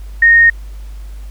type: tone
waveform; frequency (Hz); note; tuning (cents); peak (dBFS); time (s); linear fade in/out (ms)
sine; 1852; A#6; -12; -4; 0.22-0.5; 5
effects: added 50 Hz sine -26 dBFS peak until 1.3 s + pink hiss -47 dBFS RMS until 1.3 s